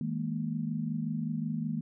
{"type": "chord", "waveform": "sine", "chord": "D# suspended fourth", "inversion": "none", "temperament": "equal with one note detuned", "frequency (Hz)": [159.48, 207.7, 233.1], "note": ["D#3", "G#3", "A#3"], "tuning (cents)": [43, 0, 0], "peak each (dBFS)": [-34, -36, -34], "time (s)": [0.01, 1.81], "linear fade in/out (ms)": 2, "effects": []}